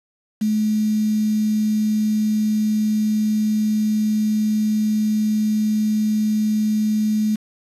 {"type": "tone with quantisation", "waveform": "sine", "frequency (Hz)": 214.4, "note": "A3", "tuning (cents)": -45, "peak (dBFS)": -16, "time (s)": [0.41, 7.36], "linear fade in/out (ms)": 10, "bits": 6, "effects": ["resampled to 32000 Hz"]}